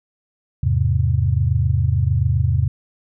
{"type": "chord", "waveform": "sine", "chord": "E augmented", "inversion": "none", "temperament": "equal", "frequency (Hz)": [82.41, 103.83, 130.81], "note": ["E2", "G#2", "B#2"], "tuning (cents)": [0, 0, 0], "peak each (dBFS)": -19, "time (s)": [0.63, 2.68], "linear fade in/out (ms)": 5, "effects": []}